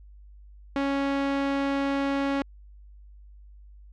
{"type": "tone", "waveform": "sawtooth", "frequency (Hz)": 277.2, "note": "C#4", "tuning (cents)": 0, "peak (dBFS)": -20, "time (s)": [0.76, 2.42], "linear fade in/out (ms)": 0, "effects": ["added 50 Hz sine -46 dBFS peak until 3.92 s", "low-pass 3000 Hz 12 dB/octave"]}